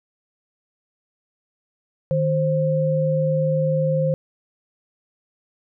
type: tone pair together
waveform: sine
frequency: 154.74 / 527 Hz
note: D#3 / C5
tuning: -9 / +12 cents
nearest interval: octave + major sixth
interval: 2121 cents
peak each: -20 / -20 dBFS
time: 2.11-4.14 s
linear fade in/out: 0 ms
effects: none